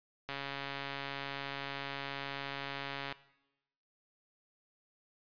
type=click train; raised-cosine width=0.3 ms; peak=-23 dBFS; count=395; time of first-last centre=0.29-3.125 s; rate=139 Hz; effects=noise-tail reverb RT60 0.9 s tail -18 dB re dry + resampled to 11025 Hz